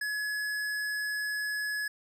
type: tone with tanh clipping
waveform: sine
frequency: 1695 Hz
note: G#6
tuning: 35 cents sharp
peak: -32 dBFS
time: 0.01-1.88 s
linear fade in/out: 5 ms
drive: 18 dB
effects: none